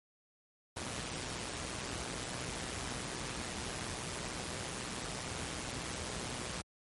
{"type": "noise with amplitude modulation", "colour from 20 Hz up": "pink", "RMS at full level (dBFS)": -37, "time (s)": [0.76, 6.62], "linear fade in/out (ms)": 10, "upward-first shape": "sine", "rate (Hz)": 124, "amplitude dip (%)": 60, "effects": ["high-pass 60 Hz 12 dB/octave", "MP3 48 kbps"]}